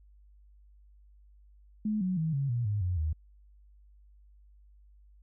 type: tone with pitch steps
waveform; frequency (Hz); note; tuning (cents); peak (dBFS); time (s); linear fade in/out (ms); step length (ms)
sine; 213.3 / 184.62 / 159.79 / 138.31 / 119.71 / 103.61 / 89.68 / 77.62; G#3 / F#3 / D#3 / C#3 / A#2 / G#2 / F2 / D#2; +46 / -4 / +46 / -4 / +46 / -4 / +46 / -4; -27; 1.85-3.13; 5; 160
effects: added 50 Hz sine -55 dBFS peak until 5.22 s